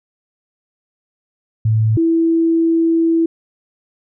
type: tone pair in turn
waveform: sine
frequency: 110 / 329.6 Hz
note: A2 / E4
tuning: 0 / 0 cents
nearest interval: octave + perfect fifth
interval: 1900 cents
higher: second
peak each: -11 dBFS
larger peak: neither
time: 1.65-1.97 / 1.97-3.26 s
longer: second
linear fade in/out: 5 ms
effects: none